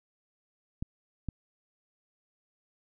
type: clicks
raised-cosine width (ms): 5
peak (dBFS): -21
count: 2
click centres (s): 0.825 / 1.287
effects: none